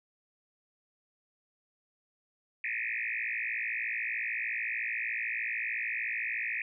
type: tone with frequency modulation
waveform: sine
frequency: 2165 Hz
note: C#7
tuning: 41 cents flat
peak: -31 dBFS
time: 2.64-6.62 s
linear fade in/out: 2 ms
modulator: 56.8 Hz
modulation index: 6.5
effects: none